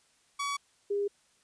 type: tone pair in turn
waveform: sawtooth / sine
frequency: 1133 / 404.9 Hz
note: C#6 / G#4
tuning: +37 / -44 cents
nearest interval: octave + tritone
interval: 1781 cents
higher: first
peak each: -27 dBFS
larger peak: neither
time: 0.39-0.57 / 0.9-1.08 s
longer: neither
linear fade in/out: 10 ms
effects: white hiss -67 dBFS RMS until 1.43 s + resampled to 22050 Hz